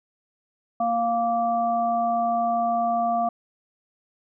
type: harmonic tone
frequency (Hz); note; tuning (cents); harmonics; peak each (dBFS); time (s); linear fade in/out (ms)
233.1; A#3; 0; 1 / 3 / 5; -30 / -21 / -30; 0.8-3.29; 5
effects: none